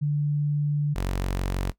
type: tone pair in turn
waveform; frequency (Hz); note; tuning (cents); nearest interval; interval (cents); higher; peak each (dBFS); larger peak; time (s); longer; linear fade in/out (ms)
sine / sawtooth; 146.83 / 46.25; D3 / F#1; 0 / 0; octave + minor sixth; 2000; first; -21; neither; 0.01-0.95 / 0.95-1.72; first; 20
effects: noise-tail reverb RT60 0.1 s tail -17 dB re dry